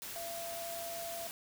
sine tone in noise, 677 Hz, E5, 46 cents sharp, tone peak -41 dBFS, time 0.16-1.27 s, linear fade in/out 0 ms, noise white, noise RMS -44 dBFS, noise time 0.02-1.31 s, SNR 0 dB, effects none

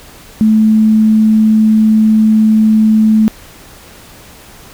sine tone, 217.7 Hz, A3, 18 cents flat, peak -5 dBFS, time 0.41-3.28 s, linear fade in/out 0 ms, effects pink hiss -37 dBFS RMS until 4.73 s

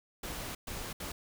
pink noise bursts at uneven times, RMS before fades -40 dBFS, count 3, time 0.23-0.55 / 0.67-0.93 / 1-1.12 s, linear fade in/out 5 ms, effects none

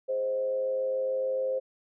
sine tone with frequency modulation, 523.3 Hz, C5, in tune, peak -26 dBFS, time 0.08-1.6 s, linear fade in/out 20 ms, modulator 107 Hz, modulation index 0.41, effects none

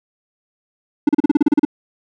triangle tone bursts, 293.9 Hz, D4, 1 cent sharp, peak -6 dBFS, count 11, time 1.07-1.651 s, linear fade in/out 5 ms, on 21 ms, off 35 ms, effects none

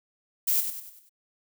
violet noise with echo, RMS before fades -24 dBFS, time 0.47-0.61 s, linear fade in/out 10 ms, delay 97 ms, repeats 5, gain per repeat -7 dB, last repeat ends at 1.095 s, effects none

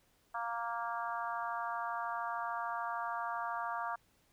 harmonic tone, 233.1 Hz, A#3, in tune, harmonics 3 / 4 / 5 / 6 / 7, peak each -41 / -40 / -40 / -44 / -47 dBFS, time 0.34-3.96 s, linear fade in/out 10 ms, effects pink hiss -71 dBFS RMS until 4.32 s

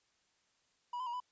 triangle tone with pitch steps, 972 / 1017 / 952 / 995 Hz, B5 / C6 / A#5 / B5, -28 / -50 / +36 / +13 cents, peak -35 dBFS, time 0.93-1.202 s, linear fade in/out 5 ms, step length 68 ms, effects white hiss -75 dBFS RMS until 1.31 s + resampled to 16000 Hz

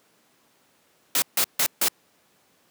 white noise bursts, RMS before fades -21 dBFS, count 4, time 1.15-1.884 s, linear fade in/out 2 ms, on 71 ms, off 150 ms, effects pink hiss -62 dBFS RMS until 2.7 s + high-pass 200 Hz 12 dB/octave

